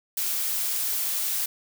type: noise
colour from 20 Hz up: blue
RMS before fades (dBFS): -27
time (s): 0.17-1.46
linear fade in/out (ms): 5
effects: none